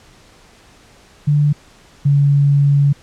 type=tone pair in turn; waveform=sine; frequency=146.83 / 141.99 Hz; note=D3 / C#3; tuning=0 / +42 cents; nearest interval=minor second; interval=58 cents; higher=first; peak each=-10 / -9 dBFS; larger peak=second; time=1.27-1.53 / 2.05-2.93 s; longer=second; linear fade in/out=10 ms; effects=pink hiss -47 dBFS RMS until 3.02 s + low-pass 8000 Hz 12 dB/octave